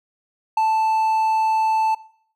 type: tone with ADSR envelope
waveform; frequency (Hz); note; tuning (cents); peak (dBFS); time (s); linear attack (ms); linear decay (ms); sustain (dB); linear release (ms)
triangle; 880; A5; 0; -11; 0.57-1.95; 5; 7; -3; 9
effects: noise-tail reverb RT60 0.6 s tail -20 dB re dry